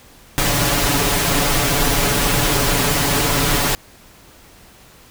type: noise with comb filter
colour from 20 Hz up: pink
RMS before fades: -17 dBFS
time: 0.38-3.75 s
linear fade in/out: 0 ms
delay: 7 ms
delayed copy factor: +0.85
effects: pink hiss -46 dBFS RMS until 5.1 s